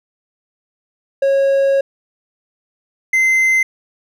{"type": "tone pair in turn", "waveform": "triangle", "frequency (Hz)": [548, 2069], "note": ["C#5", "C7"], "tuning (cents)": [-20, -20], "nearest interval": "octave + major seventh", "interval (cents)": 2300, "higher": "second", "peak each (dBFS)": -9, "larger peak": "neither", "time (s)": [[1.22, 1.81], [3.13, 3.63]], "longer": "first", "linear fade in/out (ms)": 5, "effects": []}